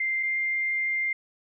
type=tone pair in turn; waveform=sine; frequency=2093 / 2102 Hz; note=C7 / C7; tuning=0 / +7 cents; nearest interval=unison; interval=7 cents; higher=second; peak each=-24 dBFS; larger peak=neither; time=0-0.23 / 0.23-1.13 s; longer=second; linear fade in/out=5 ms; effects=none